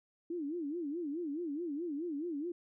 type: tone with vibrato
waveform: sine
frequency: 315.1 Hz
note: D#4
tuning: 22 cents sharp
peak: -35 dBFS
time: 0.3-2.52 s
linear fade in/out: 5 ms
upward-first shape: sine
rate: 4.7 Hz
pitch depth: 210 cents each way
effects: none